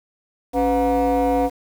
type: tone with frequency modulation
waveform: sine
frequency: 500 Hz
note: B4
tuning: 21 cents sharp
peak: -13 dBFS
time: 0.53-1.5 s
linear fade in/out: 50 ms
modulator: 222 Hz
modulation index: 1.4
effects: tanh soft clip ceiling -15 dBFS + 7-bit